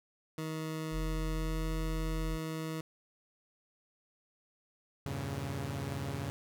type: tone with pitch glide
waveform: 20% pulse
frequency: 158.2 to 159.48 Hz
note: D#3 to D#3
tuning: +29 to +43 cents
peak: -31 dBFS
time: 0.38-2.81 s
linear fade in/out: 2 ms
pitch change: +14 cents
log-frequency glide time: 1.33-1.65 s
type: tone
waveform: sine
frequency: 42.64 Hz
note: F1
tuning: 41 cents flat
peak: -33 dBFS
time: 0.91-2.39 s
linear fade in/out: 50 ms
type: chord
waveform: sawtooth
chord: E diminished seventh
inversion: none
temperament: equal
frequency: 82.41 / 98 / 116.54 / 138.59 Hz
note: E2 / G2 / Bb2 / Db3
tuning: 0 / 0 / 0 / 0 cents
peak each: -40 / -38 / -40 / -34 dBFS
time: 5.06-6.3 s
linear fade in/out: 0 ms
effects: none